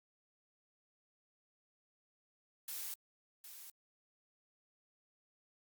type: noise with echo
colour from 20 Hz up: blue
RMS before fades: -43 dBFS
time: 2.68-2.94 s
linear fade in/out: 2 ms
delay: 760 ms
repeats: 1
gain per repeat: -9 dB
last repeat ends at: 3.7 s
effects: Opus 48 kbps